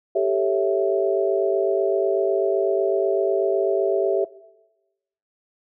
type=chord; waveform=sine; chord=A dominant seventh; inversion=third; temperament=equal; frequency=392 / 440 / 554.4 / 659.3 Hz; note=G4 / A4 / C#5 / E5; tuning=0 / 0 / 0 / 0 cents; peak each=-21 / -26 / -26 / -22 dBFS; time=0.15-4.25 s; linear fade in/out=10 ms; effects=noise-tail reverb RT60 1.0 s tail -19 dB re dry